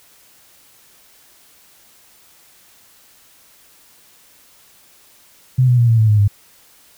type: tone with pitch steps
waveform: sine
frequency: 128.3 / 123.43 / 118.74 / 114.24 / 109.9 / 105.73 / 101.71 Hz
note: C3 / B2 / A#2 / A#2 / A2 / G#2 / G#2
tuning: -34 / -1 / +32 / -35 / -2 / +31 / -36 cents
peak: -9 dBFS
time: 5.58-6.28 s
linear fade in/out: 10 ms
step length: 100 ms
effects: white hiss -50 dBFS RMS until 6.97 s